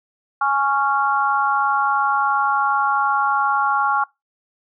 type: harmonic tone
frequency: 277.2 Hz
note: C#4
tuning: in tune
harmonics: 3 / 4 / 5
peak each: -20 / -20 / -20 dBFS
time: 0.41-4.04 s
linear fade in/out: 5 ms
effects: noise-tail reverb RT60 0.2 s tail -23 dB re dry